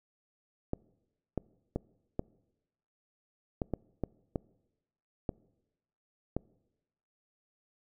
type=clicks; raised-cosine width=2 ms; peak=-18 dBFS; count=10; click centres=0.734 / 1.377 / 1.76 / 2.194 / 3.618 / 3.737 / 4.037 / 4.358 / 5.292 / 6.366 s; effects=noise-tail reverb RT60 1.0 s tail -24 dB re dry